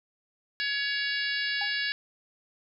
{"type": "harmonic tone", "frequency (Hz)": 563, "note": "C#5", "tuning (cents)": 27, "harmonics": [3, 4, 5, 6, 7, 8, 9], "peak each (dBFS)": [-30, -36, -36, -40, -37, -37, -38], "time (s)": [0.6, 1.92], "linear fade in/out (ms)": 0}
{"type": "tone with exponential decay", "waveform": "triangle", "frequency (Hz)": 815, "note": "G#5", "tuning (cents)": -33, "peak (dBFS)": -29, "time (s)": [1.61, 1.75], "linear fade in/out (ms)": 5, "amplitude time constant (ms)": 29}
{"effects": []}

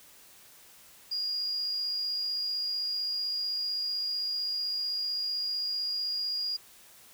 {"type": "tone with amplitude modulation", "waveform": "sine", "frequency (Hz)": 4848, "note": "D#8", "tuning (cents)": -46, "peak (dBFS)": -28, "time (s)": [1.11, 6.57], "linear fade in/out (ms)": 10, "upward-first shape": "sine", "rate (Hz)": 55.7, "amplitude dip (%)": 25, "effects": ["white hiss -55 dBFS RMS until 7.13 s"]}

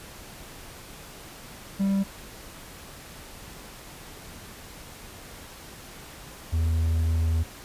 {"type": "tone pair in turn", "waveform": "triangle", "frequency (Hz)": [196, 81.37], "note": ["G3", "E2"], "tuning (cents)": [0, -22], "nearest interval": "octave + minor third", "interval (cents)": 1522, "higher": "first", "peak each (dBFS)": -19, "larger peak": "neither", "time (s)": [[1.79, 2.04], [6.52, 7.44]], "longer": "second", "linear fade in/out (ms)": 20, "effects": ["pink hiss -44 dBFS RMS until 7.64 s", "resampled to 32000 Hz"]}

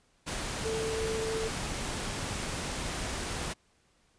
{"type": "tone in noise", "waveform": "sine", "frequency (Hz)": 444.2, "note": "A4", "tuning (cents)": 16, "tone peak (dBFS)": -31, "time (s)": [0.64, 1.49], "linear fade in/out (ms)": 20, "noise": "pink", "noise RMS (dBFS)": -35, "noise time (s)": [0.26, 3.54], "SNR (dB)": 1, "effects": ["pink hiss -68 dBFS RMS until 4.18 s", "resampled to 22050 Hz"]}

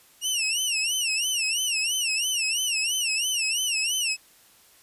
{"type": "tone with vibrato", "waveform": "20% pulse", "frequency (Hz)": 2795, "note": "F7", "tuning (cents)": 1, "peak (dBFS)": -18, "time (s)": [0.21, 4.17], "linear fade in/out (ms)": 50, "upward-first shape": "sine", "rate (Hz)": 3, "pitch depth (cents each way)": 160, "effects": ["white hiss -56 dBFS RMS until 4.82 s", "resampled to 32000 Hz"]}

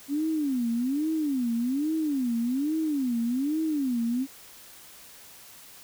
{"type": "tone with vibrato", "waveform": "sine", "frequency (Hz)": 271.6, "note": "C#4", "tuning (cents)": -35, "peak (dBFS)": -24, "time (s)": [0.08, 4.27], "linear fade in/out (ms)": 50, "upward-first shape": "sine", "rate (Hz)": 1.2, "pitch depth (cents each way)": 280, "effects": ["white hiss -49 dBFS RMS until 5.83 s"]}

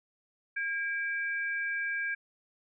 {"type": "tone pair together", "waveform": "sine", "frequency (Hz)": [1620, 2321], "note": ["G#6", "D7"], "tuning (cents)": [-43, -21], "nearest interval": "tritone", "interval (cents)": 622, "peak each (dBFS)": [-31, -36], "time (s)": [0.56, 2.15], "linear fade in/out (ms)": 10, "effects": []}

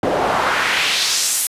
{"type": "noise with band-pass filter sweep", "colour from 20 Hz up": "pink", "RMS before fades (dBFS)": -18, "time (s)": [0.03, 1.47], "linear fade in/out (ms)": 2, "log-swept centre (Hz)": [450, 11000], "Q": 1.5, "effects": ["resampled to 32000 Hz"]}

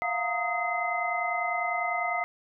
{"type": "tone cluster", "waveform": "sine", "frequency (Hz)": [686, 716, 921, 1256, 2058], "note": ["F5", "F5", "A#5", "D#6", "C7"], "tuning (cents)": [-31, 43, -21, 16, -29], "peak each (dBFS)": [-34, -31, -37, -33, -31], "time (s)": [0.02, 2.24], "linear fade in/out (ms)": 0, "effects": []}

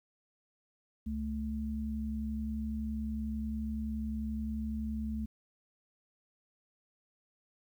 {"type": "tone pair together", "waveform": "sine", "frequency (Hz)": [69, 218.5], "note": ["C#2", "A3"], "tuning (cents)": [-7, -12], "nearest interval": "octave + minor sixth", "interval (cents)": 1995, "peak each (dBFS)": [-37, -35], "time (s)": [1.06, 5.26], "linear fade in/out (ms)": 10, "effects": ["11-bit"]}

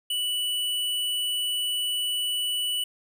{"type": "tone with hard clipping", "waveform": "sine", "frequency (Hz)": 2960, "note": "F#7", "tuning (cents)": 0, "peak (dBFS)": -26, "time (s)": [0.1, 2.84], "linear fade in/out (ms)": 5, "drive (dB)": 16, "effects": []}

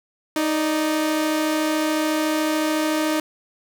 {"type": "tone pair together", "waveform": "sawtooth", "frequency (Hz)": [311.1, 588.4], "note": ["D#4", "D5"], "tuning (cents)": [0, 3], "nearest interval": "major seventh", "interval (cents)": 1103, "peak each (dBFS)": [-16, -25], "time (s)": [0.36, 3.2], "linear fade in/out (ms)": 2, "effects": []}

